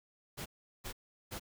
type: noise bursts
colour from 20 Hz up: pink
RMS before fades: -42 dBFS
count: 3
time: 0.37-1.397 s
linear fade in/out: 20 ms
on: 89 ms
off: 380 ms
effects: none